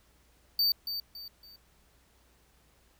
square tone with echo, 4600 Hz, D8, 37 cents flat, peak -24 dBFS, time 0.59-0.72 s, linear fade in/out 2 ms, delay 280 ms, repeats 3, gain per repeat -9 dB, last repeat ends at 1.56 s, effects added 60 Hz sine -66 dBFS peak until 2.99 s + pink hiss -66 dBFS RMS until 2.99 s

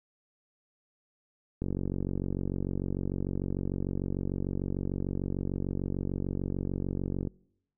click train, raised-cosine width 3 ms, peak -19 dBFS, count 265, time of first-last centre 1.62-7.273 s, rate 46.7 Hz, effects noise-tail reverb RT60 0.8 s tail -26 dB re dry

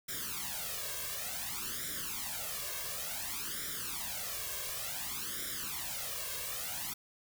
white noise with flanger, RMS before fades -39 dBFS, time 0.08-6.94 s, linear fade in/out 10 ms, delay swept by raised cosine 0.55 to 1.85 ms, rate 0.56 Hz, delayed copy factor +1, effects none

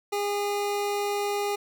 25% pulse tone, 408.1 Hz, G#4, 30 cents flat, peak -22 dBFS, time 0.12-1.56 s, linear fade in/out 10 ms, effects none

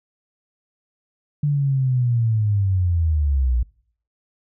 sine linear sweep, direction down, 148 to 57.4 Hz, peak -16 dBFS, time 1.43-3.63 s, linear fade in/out 5 ms, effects noise-tail reverb RT60 0.6 s tail -24 dB re dry

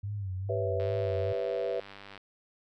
sine tone with vibrato, 98 Hz, G2, in tune, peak -32 dBFS, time 0.03-1.33 s, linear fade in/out 10 ms, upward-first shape sine, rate 2.4 Hz, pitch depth 100 cents each way
sine chord, C# half-diminished seventh, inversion second, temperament equal, 392 / 493.9 / 554.4 / 659.3 Hz, G4 / B4 / C#5 / E5, 0 / 0 / 0 / 0 cents, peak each -36 / -32 / -36 / -35 dBFS, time 0.49-1.8 s, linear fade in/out 5 ms
click train, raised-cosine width 0.3 ms, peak -30 dBFS, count 138, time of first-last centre 0.8-2.177 s, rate 99.5 Hz
effects none

